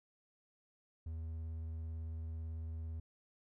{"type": "tone with vibrato", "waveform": "triangle", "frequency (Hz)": 80.7, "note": "E2", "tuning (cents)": -36, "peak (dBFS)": -38, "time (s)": [1.06, 3], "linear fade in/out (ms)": 5, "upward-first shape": "triangle", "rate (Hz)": 18, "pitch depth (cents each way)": 19, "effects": []}